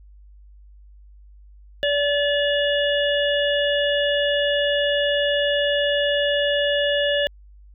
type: harmonic tone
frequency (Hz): 576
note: D5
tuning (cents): -34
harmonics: 1 / 3 / 5 / 6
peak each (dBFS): -20 / -25 / -25 / -29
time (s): 1.83-7.27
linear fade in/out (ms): 0
effects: added 50 Hz sine -44 dBFS peak until 7.74 s